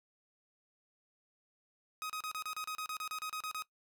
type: tone bursts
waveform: sawtooth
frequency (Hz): 1258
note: D#6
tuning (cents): +19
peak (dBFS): -34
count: 15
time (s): 2.02-3.622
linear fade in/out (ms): 0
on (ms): 76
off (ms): 33
effects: noise-tail reverb RT60 0.1 s tail -19 dB re dry